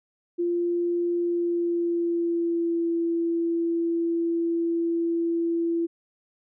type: tone with pitch glide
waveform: sine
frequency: 346.6 to 336 Hz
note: F4 to E4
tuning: -13 to +33 cents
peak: -22 dBFS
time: 0.38-5.87 s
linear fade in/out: 20 ms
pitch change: -54 cents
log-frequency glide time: 1.16-2.9 s
effects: none